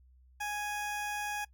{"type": "tone", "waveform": "20% pulse", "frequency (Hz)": 830.6, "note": "G#5", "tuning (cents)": 0, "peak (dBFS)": -29, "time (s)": [0.4, 1.45], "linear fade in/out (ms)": 10, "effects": ["noise-tail reverb RT60 0.1 s tail -21 dB re dry", "added 63 Hz sine -58 dBFS peak until 1.53 s"]}